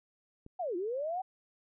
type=click; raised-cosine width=3 ms; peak=-36 dBFS; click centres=0.464 s
type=linear two-way sweep; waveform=sine; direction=down then up; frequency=772 to 333.3 to 772 Hz; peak=-32 dBFS; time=0.59-1.22 s; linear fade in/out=10 ms; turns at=0.76 s
effects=none